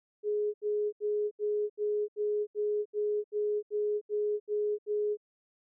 sine tone bursts, 418.4 Hz, G#4, 13 cents sharp, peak -27 dBFS, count 13, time 0.23-5.172 s, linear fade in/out 50 ms, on 310 ms, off 76 ms, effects none

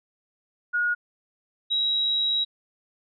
sine tone pair in turn, 1443 / 3852 Hz, F#6 / B7, -44 / -44 cents, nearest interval octave + perfect fourth, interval 1700 cents, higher second, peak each -21 dBFS, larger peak neither, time 0.73-0.95 / 1.7-2.45 s, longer second, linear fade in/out 20 ms, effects none

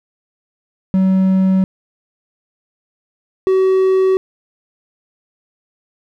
triangle tone pair in turn, 189.3 / 378.6 Hz, F#3 / F#4, +40 / +40 cents, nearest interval octave, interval 1200 cents, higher second, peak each -8 dBFS, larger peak neither, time 0.94-1.64 / 3.47-4.17 s, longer neither, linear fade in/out 0 ms, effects none

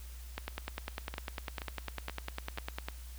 two click trains, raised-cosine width 0.3 ms, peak -23 / -20 dBFS, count 4 / 26, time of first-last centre 1.14-2.575 / 0.38-2.885 s, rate 2.09 / 9.98 Hz, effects added 60 Hz sine -44 dBFS peak until 3.18 s + white hiss -56 dBFS RMS until 3.18 s

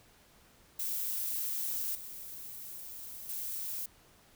violet noise with level steps, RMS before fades -35 / -45 / -38 dBFS, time 0.79-3.86 s, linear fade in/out 5 ms, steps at 1.95 / 3.29 s, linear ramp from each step 2 ms, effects pink hiss -62 dBFS RMS until 4.35 s

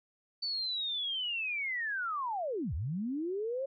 sine linear two-way sweep, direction down then up, 4550 to 65 to 554 Hz, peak -32 dBFS, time 0.42-3.66 s, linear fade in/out 10 ms, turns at 2.74 s, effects none

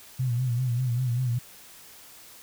sine tone with vibrato, 123.9 Hz, B2, 6 cents sharp, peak -23 dBFS, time 0.19-1.39 s, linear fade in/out 10 ms, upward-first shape sine, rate 5.1 Hz, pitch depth 87 cents each way, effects white hiss -49 dBFS RMS until 2.42 s

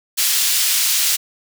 pink high-pass noise, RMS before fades -17 dBFS, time 0.17-1.17 s, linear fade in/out 20 ms, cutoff 3500 Hz, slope 12 dB/octave, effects none

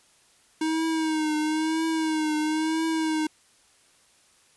square tone with vibrato, 314.4 Hz, D#4, 18 cents sharp, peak -24 dBFS, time 0.61-3.27 s, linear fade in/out 5 ms, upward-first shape triangle, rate 1 Hz, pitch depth 57 cents each way, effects white hiss -60 dBFS RMS until 4.56 s + resampled to 24000 Hz

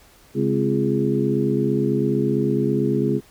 harmonic tone with a mistuned harmonic, 69 Hz, C#2, 7 cents flat, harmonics 2 / 3 / 4 / 5 / 6, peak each -24 / -24 / -24 / -24 / -24 dBFS, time 0.34-3.21 s, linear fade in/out 50 ms, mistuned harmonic 4, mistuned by -89 cents, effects pink hiss -52 dBFS RMS until 3.3 s

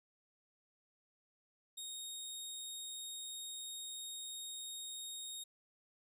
20% pulse tone, 3729 Hz, A#7, in tune, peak -38 dBFS, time 1.77-5.44 s, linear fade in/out 10 ms, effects 12-bit

